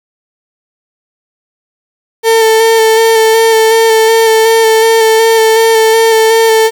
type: tone with vibrato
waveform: 35% pulse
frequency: 447.7 Hz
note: A4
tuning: 30 cents sharp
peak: -3 dBFS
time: 2.23-6.71 s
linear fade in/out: 50 ms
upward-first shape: square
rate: 2.7 Hz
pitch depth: 16 cents each way
effects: 7-bit